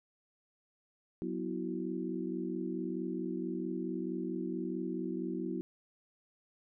harmonic tone with a mistuned harmonic, 61.74 Hz, B1, in tune, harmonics 3 / 4 / 5 / 6, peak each -40 / -40 / -38 / -41 dBFS, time 1.22-5.61 s, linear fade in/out 0 ms, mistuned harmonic 5, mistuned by +94 cents, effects none

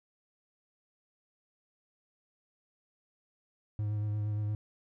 triangle tone with vibrato, 105.2 Hz, G#2, 23 cents sharp, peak -28 dBFS, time 3.79-4.55 s, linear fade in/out 0 ms, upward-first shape sine, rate 8.6 Hz, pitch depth 22 cents each way, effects none

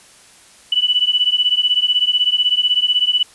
sine beating tone pair, 2960 / 2976 Hz, F#7 / F#7, 0 / +9 cents, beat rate 16 Hz, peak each -16 dBFS, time 0.72-3.23 s, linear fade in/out 5 ms, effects white hiss -46 dBFS RMS until 3.34 s + resampled to 24000 Hz

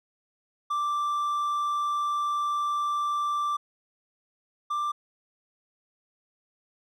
triangle tone pair in turn, 1174.7 / 1181.4 Hz, D6 / D6, 0 / +10 cents, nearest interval unison, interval 10 cents, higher second, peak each -23 / -24 dBFS, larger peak first, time 0.7-3.57 / 4.7-4.92 s, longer first, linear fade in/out 10 ms, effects none

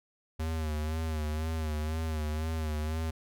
square tone with vibrato, 78.2 Hz, D#2, 9 cents sharp, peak -31 dBFS, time 0.39-3.11 s, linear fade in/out 10 ms, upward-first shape sine, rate 2 Hz, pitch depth 55 cents each way, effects none

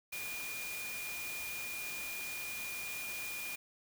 sine tone in noise, 2427 Hz, D#7, 44 cents flat, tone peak -41 dBFS, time 0.12-3.56 s, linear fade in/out 10 ms, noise white, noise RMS -44 dBFS, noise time 0.12-3.56 s, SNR 0 dB, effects none

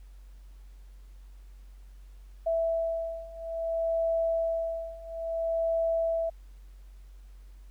sine beating tone pair, 659.3 / 659.89 Hz, E5 / E5, 0 / +2 cents, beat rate 0.59 Hz, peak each -31 / -29 dBFS, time 2.46-6.3 s, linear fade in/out 10 ms, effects added 47 Hz sine -46 dBFS peak until 7.7 s + pink hiss -67 dBFS RMS until 7.7 s

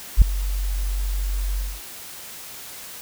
sine tone with ADSR envelope, 47.02 Hz, F#1, 29 cents sharp, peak -3 dBFS, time 0.17-1.81 s, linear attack 47 ms, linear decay 3 ms, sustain -18 dB, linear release 230 ms, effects white hiss -38 dBFS RMS until 3.01 s

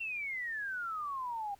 sine exponential sweep, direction down, 2747 to 787 Hz, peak -35 dBFS, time 0-1.55 s, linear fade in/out 10 ms, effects pink hiss -65 dBFS RMS until 1.59 s

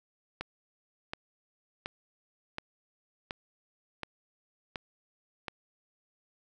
click train, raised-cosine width 0.3 ms, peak -19 dBFS, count 8, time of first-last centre 0.41-5.482 s, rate 1.38 Hz, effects none

